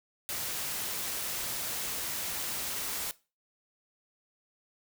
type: noise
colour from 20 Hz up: white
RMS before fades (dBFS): -35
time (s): 0.29-3.11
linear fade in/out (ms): 0
effects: noise-tail reverb RT60 0.3 s tail -19 dB re dry